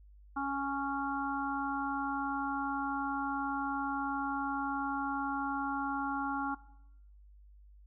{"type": "harmonic tone", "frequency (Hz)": 277.2, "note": "C#4", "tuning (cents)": 0, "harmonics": [1, 3, 4, 5], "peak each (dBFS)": [-37, -36, -39, -38], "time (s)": [0.36, 6.55], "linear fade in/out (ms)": 10, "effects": ["noise-tail reverb RT60 0.8 s tail -19 dB re dry", "added 50 Hz sine -54 dBFS peak until 7.86 s"]}